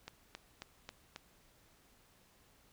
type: click train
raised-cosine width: 0.2 ms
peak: -27 dBFS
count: 5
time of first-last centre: 0.08-1.161 s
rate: 3.7 Hz
effects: pink hiss -67 dBFS RMS until 2.72 s